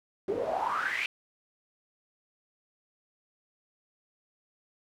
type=noise with band-pass filter sweep; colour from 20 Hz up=pink; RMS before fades=-31 dBFS; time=0.28-1.06 s; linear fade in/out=2 ms; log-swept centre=370 to 2600 Hz; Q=9.7; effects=none